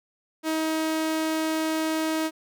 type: tone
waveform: sawtooth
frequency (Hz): 317.1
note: D#4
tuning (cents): +33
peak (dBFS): -20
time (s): 0.43-2.31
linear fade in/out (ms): 50
effects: none